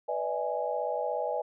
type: chord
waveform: sine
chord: E dominant seventh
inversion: second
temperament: equal with one note detuned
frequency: 493.9 / 587.3 / 644.2 / 830.6 Hz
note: B4 / D5 / E5 / G#5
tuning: 0 / 0 / -40 / 0 cents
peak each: -34 dBFS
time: 0.08-1.42 s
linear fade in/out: 10 ms
effects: none